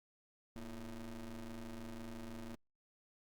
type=ring-modulated tone; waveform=35% pulse; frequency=110 Hz; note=A2; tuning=in tune; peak=-40 dBFS; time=0.56-2.55 s; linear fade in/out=0 ms; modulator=123 Hz; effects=Opus 48 kbps